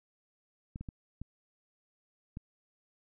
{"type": "clicks", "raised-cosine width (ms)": 5, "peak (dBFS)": -28, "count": 5, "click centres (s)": [0.759, 0.81, 0.888, 1.216, 2.371], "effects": []}